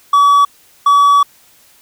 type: tone pair in turn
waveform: triangle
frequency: 1140 / 1140 Hz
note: C#6 / C#6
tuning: +48 / +48 cents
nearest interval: unison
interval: 0 cents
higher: neither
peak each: -4 dBFS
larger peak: neither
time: 0.13-0.45 / 0.86-1.23 s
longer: second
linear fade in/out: 5 ms
effects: white hiss -48 dBFS RMS until 1.81 s